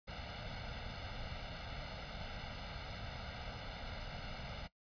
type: noise with comb filter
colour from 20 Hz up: pink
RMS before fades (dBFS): -45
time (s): 0.07-4.68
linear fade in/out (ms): 20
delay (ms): 1.4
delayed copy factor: +0.75
effects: noise-tail reverb RT60 0.1 s tail -19 dB re dry + resampled to 11025 Hz